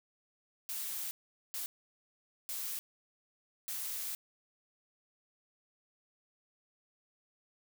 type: noise bursts at uneven times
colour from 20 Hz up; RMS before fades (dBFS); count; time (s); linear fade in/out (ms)
blue; -39; 4; 0.69-1.11 / 1.54-1.66 / 2.49-2.79 / 3.68-4.15; 0
effects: none